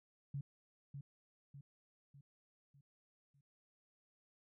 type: tone with echo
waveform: sine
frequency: 140.1 Hz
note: C#3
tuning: 19 cents sharp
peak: -39 dBFS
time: 0.34-0.41 s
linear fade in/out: 5 ms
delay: 600 ms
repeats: 5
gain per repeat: -6 dB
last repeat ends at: 3.41 s
effects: none